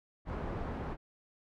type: low-pass noise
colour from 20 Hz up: pink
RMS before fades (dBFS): -38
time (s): 0.25-0.97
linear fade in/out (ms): 50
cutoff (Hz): 1100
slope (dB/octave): 12
effects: none